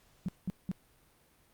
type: tone bursts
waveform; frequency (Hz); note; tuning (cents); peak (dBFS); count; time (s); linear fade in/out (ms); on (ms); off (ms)
sine; 185; F#3; 0; -30; 3; 0.26-0.715; 0; 25; 190
effects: pink hiss -66 dBFS RMS until 1.53 s + Opus 48 kbps